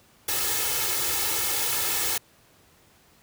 white noise with comb filter, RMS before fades -26 dBFS, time 0.28-2.18 s, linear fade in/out 5 ms, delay 2.3 ms, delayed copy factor +0.8, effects pink hiss -58 dBFS RMS until 3.22 s + high-pass 60 Hz 12 dB/octave

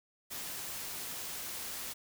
white noise, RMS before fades -41 dBFS, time 0.3-1.94 s, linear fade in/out 20 ms, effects none

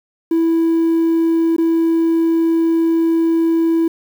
triangle tone with dropouts, 329.6 Hz, E4, in tune, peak -9 dBFS, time 0.31-3.88 s, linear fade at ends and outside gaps 5 ms, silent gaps 1.565-1.582 s, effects tanh soft clip ceiling -7 dBFS + 7-bit

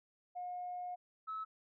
sine tone pair in turn, 718 / 1297.2 Hz, F5 / E6, +48 / -28 cents, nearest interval minor seventh, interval 1024 cents, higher second, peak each -39 / -38 dBFS, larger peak second, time 0.35-0.96 / 1.27-1.45 s, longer first, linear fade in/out 20 ms, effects tanh soft clip ceiling -34 dBFS

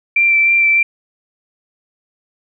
sine tone with vibrato, 2349 Hz, D7, in tune, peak -9 dBFS, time 0.16-0.83 s, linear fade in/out 5 ms, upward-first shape sine, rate 3.3 Hz, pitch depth 14 cents each way, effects none

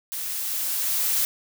blue noise with level ramp, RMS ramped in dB -31 to -22 dBFS, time 0.12-1.25 s, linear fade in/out 0 ms, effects none

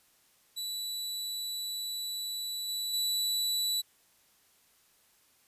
sawtooth tone with level steps, 3951 Hz, B7, in tune, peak -31 / -29 / -25 dBFS, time 0.56-3.82 s, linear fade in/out 20 ms, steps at 2.68 / 2.93 s, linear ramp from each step 10 ms, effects white hiss -66 dBFS RMS until 5.47 s + resampled to 32000 Hz

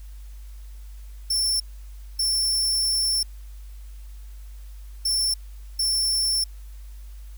sawtooth tone bursts at uneven times, 5390 Hz, E8, 38 cents sharp, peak -18 dBFS, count 4, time 1.3-1.6 / 2.19-3.23 / 5.05-5.34 / 5.79-6.44 s, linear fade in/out 5 ms, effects added 50 Hz sine -37 dBFS peak until 7.37 s + white hiss -57 dBFS RMS until 7.37 s

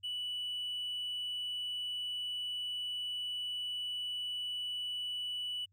triangle tone, 2960 Hz, F#7, in tune, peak -33 dBFS, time 0.03-5.66 s, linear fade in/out 20 ms, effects tanh soft clip ceiling -31 dBFS + added 96 Hz sine -68 dBFS peak until 5.72 s

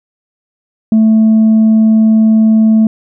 sine tone with tanh clipping, 220 Hz, A3, in tune, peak -5 dBFS, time 0.92-2.87 s, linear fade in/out 2 ms, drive 1 dB, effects none

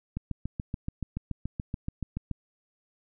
click train, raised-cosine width 5 ms, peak -19 dBFS, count 16, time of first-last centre 0.17-2.313 s, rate 7 Hz, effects none

